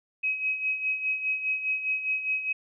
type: tone with tremolo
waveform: sine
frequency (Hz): 2543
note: D#7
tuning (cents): +37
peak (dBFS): -23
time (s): 0.23-2.53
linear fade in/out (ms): 10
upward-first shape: sine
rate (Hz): 4.9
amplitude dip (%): 65
effects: none